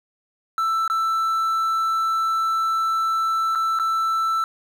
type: tone with dropouts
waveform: triangle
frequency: 1327 Hz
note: E6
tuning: 11 cents sharp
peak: -17 dBFS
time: 0.58-4.44 s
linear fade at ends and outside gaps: 1 ms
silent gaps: 0.878-0.899 / 3.551-3.556 / 3.789-3.797 s
effects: 8-bit